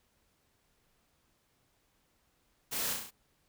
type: noise with echo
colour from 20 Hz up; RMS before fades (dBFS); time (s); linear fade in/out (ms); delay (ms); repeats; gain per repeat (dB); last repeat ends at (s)
white; -36; 2.71-2.94; 20; 34; 5; -3; 3.11
effects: pink hiss -73 dBFS RMS until 3.48 s